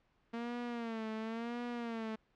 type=tone with vibrato; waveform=sawtooth; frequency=230 Hz; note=A#3; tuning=23 cents flat; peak=-34 dBFS; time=0.33-2.16 s; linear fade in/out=10 ms; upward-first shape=sine; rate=0.95 Hz; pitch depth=86 cents each way; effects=pink hiss -74 dBFS RMS until 2.35 s + low-pass 3000 Hz 12 dB/octave